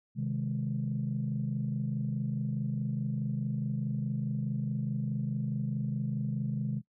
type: chord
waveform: sine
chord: Ab major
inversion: first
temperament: equal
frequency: 130.81 / 155.56 / 207.7 Hz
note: C3 / Eb3 / Ab3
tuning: 0 / 0 / 0 cents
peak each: -32 / -35 / -34 dBFS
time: 0.15-6.82 s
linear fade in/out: 50 ms
effects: noise-tail reverb RT60 0.1 s tail -22 dB re dry + tanh soft clip ceiling -22 dBFS